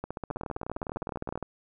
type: two click trains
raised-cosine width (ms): 1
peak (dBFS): -19 / -20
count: 23 / 21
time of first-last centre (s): 0.31-1.427 / 0.04-1.356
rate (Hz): 19.7 / 15.2
effects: none